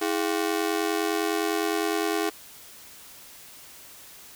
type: ring-modulated tone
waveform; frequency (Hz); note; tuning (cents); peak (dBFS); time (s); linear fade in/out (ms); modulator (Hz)
sawtooth; 370; F#4; 0; -17; 0.01-2.3; 10; 44.9
effects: white hiss -47 dBFS RMS until 4.35 s